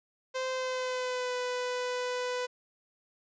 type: tone with pitch glide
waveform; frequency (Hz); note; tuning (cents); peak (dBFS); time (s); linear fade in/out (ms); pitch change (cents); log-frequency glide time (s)
sawtooth; 518 to 497.5; C5 to B4; -17 to +13; -27; 0.34-2.47; 20; -70; 0.5-1.35
effects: resampled to 16000 Hz